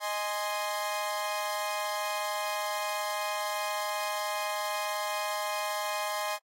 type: chord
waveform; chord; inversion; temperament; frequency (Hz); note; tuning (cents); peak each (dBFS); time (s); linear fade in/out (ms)
sawtooth; Ab major; second; equal; 622.3 / 830.6 / 1046.5; Eb5 / Ab5 / C6; 0 / 0 / 0; -31; 0-6.39; 50
effects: AAC 48 kbps